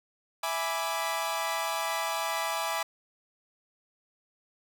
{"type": "chord", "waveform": "sawtooth", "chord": "E dominant seventh", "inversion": "none", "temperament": "equal", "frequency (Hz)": [659.3, 830.6, 987.8, 1174.7], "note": ["E5", "G#5", "B5", "D6"], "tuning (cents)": [0, 0, 0, 0], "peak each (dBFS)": -31, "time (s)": [0.43, 2.83], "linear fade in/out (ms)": 5, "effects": []}